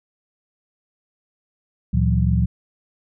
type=tone cluster; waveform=sine; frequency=72.2 / 116.2 / 163.3 / 183.1 Hz; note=D2 / A#2 / E3 / F#3; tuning=-29 / -5 / -16 / -18 cents; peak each=-19 / -20 / -23 / -22 dBFS; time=1.93-2.46 s; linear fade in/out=10 ms; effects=none